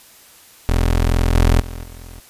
25% pulse tone with level steps, 42.27 Hz, E1, 44 cents sharp, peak -10 / -7 / -24 / -31 dBFS, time 0.69-2.2 s, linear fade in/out 0 ms, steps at 1.35 / 1.6 / 1.83 s, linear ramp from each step 5 ms, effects white hiss -46 dBFS RMS until 2.29 s + resampled to 32000 Hz

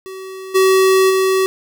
square tone with level steps, 379.9 Hz, F#4, 46 cents sharp, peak -29 / -10 / -13 dBFS, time 0.06-1.46 s, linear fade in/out 0 ms, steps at 0.54 / 1.09 s, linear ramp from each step 20 ms, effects none

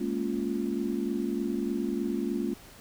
sine chord, Bb minor seventh, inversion third, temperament just, 209.8 / 233.1 / 279.7 / 349.6 Hz, Ab3 / Bb3 / Db4 / F4, +18 / 0 / +16 / +2 cents, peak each -33 dBFS, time 0-2.54 s, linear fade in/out 10 ms, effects pink hiss -51 dBFS RMS until 2.8 s

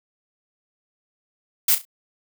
blue noise with echo, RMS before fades -17 dBFS, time 1.68-1.75 s, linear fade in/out 5 ms, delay 34 ms, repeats 3, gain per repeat -11 dB, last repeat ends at 1.852 s, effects none

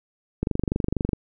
click train, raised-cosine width 3 ms, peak -10 dBFS, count 18, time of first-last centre 0.43-1.132 s, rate 24.2 Hz, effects none

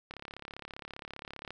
click train, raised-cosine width 0.3 ms, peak -26 dBFS, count 50, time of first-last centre 0.11-1.506 s, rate 35.1 Hz, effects none

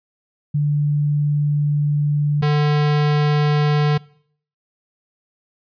sine / square tone pair in turn, 146.83 / 148.54 Hz, D3 / D3, 0 / +20 cents, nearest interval unison, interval 20 cents, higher second, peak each -15 dBFS, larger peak neither, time 0.54-2.42 / 2.42-3.98 s, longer first, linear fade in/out 10 ms, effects noise-tail reverb RT60 0.6 s tail -23 dB re dry + resampled to 11025 Hz

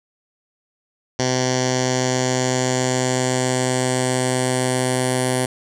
10% pulse tone with low-pass filter sweep, 127.7 Hz, C3, 42 cents flat, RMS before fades -20 dBFS, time 1.19-5.46 s, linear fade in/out 5 ms, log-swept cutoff 5900 to 9700 Hz, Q 4.4, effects none

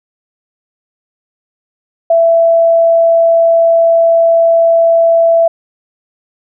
sine tone, 666 Hz, E5, 18 cents sharp, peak -5 dBFS, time 2.1-5.48 s, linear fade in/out 5 ms, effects none

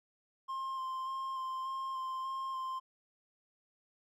triangle tone with vibrato, 1055 Hz, C6, 14 cents sharp, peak -34 dBFS, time 0.48-2.8 s, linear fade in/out 20 ms, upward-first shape square, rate 1.7 Hz, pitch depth 13 cents each way, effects none

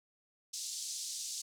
white band-pass noise, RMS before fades -41 dBFS, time 0.53-1.42 s, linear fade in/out 10 ms, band 4300 to 7900 Hz, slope 24 dB/octave, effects none

